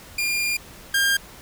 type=tone pair in turn; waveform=sawtooth; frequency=2406 / 1605.8 Hz; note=D7 / G6; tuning=+41 / +41 cents; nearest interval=perfect fifth; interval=700 cents; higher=first; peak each=-18 / -14 dBFS; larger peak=second; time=0.18-0.57 / 0.94-1.17 s; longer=first; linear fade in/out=5 ms; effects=pink hiss -44 dBFS RMS until 1.41 s